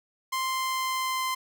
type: tone with pitch glide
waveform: sawtooth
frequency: 1046.5 to 1037.5 Hz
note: C6 to C6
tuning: 0 to -15 cents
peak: -23 dBFS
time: 0.32-1.35 s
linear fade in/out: 10 ms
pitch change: -15 cents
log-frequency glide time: 0.45-1.23 s
effects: none